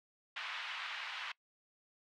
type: band-pass noise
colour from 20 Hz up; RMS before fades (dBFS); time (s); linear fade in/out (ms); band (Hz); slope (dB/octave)
white; -43; 0.36-1.32; 5; 930 to 3200; 24
effects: noise-tail reverb RT60 0.1 s tail -23 dB re dry